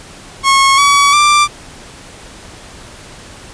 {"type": "tone with pitch steps", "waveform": "sawtooth", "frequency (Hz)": [1091, 1134.7, 1180.2], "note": ["C#6", "C#6", "D6"], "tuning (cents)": [-28, 40, 8], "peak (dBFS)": -3, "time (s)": [0.43, 1.48], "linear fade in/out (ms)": 50, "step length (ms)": 350, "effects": ["pink hiss -35 dBFS RMS until 3.53 s", "resampled to 22050 Hz"]}